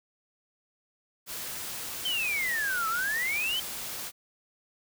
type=noise; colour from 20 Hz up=white; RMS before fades=-37 dBFS; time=1.26-4.12 s; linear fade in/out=50 ms
type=exponential two-way sweep; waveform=sine; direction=down then up; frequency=3143 to 1289 to 3143 Hz; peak=-27 dBFS; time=2.05-3.6 s; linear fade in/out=5 ms; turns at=2.88 s
effects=none